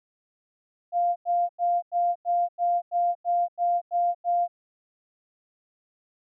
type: tone bursts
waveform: sine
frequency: 698.5 Hz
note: F5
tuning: in tune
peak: -20 dBFS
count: 11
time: 0.92-4.48 s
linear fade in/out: 50 ms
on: 240 ms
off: 92 ms
effects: none